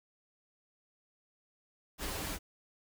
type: noise with comb filter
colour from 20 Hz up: pink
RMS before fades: -38 dBFS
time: 1.98-2.39 s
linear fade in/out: 50 ms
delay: 8.4 ms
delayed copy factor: -0.65
effects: none